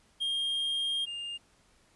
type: tone pair in turn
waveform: triangle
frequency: 3221 / 2812 Hz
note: G7 / F7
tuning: +46 / +11 cents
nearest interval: major second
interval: 235 cents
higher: first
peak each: -27 / -34 dBFS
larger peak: first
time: 0.2-1.06 / 1.06-1.38 s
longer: first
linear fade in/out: 20 ms
effects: pink hiss -65 dBFS RMS until 1.95 s + resampled to 24000 Hz